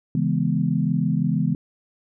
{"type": "chord", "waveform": "sine", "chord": "C# minor seventh", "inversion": "none", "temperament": "equal", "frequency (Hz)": [138.59, 164.81, 207.7, 246.9], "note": ["C#3", "E3", "G#3", "B3"], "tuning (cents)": [0, 0, 0, 0], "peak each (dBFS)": [-25, -22, -25, -26], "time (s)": [0.15, 1.55], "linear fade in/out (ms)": 2, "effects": []}